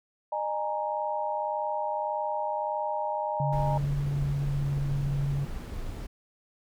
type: chord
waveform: sine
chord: D# suspended fourth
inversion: none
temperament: equal with one note detuned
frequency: 609.4 / 830.6 / 932.3 Hz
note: D#5 / G#5 / A#5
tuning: -36 / 0 / 0 cents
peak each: -32 dBFS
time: 0.32-3.78 s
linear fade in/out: 5 ms
type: tone with pitch glide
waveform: sine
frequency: 142.4 to 140.28 Hz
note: C#3 to C#3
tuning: +47 to +21 cents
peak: -26 dBFS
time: 3.4-5.45 s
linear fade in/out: 2 ms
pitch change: -26 cents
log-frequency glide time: 3.59-4.93 s
type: noise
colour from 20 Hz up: brown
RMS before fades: -35 dBFS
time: 3.52-6.07 s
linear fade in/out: 10 ms
effects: none